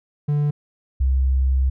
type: tone pair in turn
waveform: triangle / sine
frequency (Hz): 146.83 / 65.78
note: D3 / C2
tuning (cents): 0 / +10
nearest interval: octave + major second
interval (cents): 1390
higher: first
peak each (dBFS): -15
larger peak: neither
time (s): 0.28-0.51 / 1-1.7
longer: second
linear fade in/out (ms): 10
effects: none